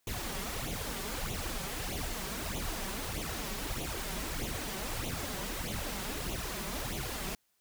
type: noise with flanger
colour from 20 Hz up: pink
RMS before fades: -37 dBFS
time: 0.07-7.35 s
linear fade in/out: 2 ms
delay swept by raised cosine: 0.29 to 5.29 ms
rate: 1.6 Hz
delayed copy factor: +0.75
effects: white hiss -75 dBFS RMS until 7.6 s